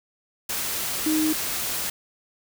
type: tone in noise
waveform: sine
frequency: 311.1 Hz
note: D#4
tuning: in tune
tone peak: -20 dBFS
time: 1.06-1.33 s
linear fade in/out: 5 ms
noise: white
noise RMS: -28 dBFS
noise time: 0.49-1.9 s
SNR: +5 dB
effects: none